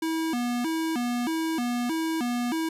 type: tone with vibrato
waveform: square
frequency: 279.8 Hz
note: C#4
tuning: 16 cents sharp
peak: -26 dBFS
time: 0.02-2.69 s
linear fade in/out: 5 ms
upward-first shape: square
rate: 1.6 Hz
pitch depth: 250 cents each way
effects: resampled to 32000 Hz